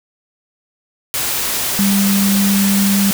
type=tone in noise; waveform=sine; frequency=198.3 Hz; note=G3; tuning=20 cents sharp; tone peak=-12 dBFS; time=1.79-3.11 s; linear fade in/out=0 ms; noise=white; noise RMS=-19 dBFS; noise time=1.14-3.13 s; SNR=+4 dB; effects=none